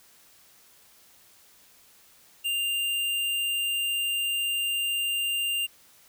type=tone; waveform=square; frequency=2794 Hz; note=F7; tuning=in tune; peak=-26 dBFS; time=2.44-5.67 s; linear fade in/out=20 ms; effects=white hiss -57 dBFS RMS until 6.08 s